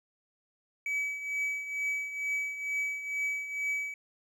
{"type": "tone with tremolo", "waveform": "triangle", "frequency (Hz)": 2284, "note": "D7", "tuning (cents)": -49, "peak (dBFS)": -26, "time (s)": [0.86, 3.94], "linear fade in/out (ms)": 2, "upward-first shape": "triangle", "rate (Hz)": 2.2, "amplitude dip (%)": 70, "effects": []}